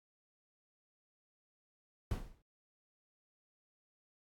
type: noise with exponential decay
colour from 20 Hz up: brown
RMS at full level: -32 dBFS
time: 2.11-2.42 s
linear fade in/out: 2 ms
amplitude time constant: 67 ms
effects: AAC 64 kbps